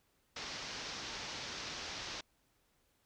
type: low-pass noise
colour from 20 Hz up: white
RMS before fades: -44 dBFS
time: 0.36-2.21 s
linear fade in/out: 5 ms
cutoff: 6000 Hz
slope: 48 dB/octave
effects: pink hiss -75 dBFS RMS until 3.05 s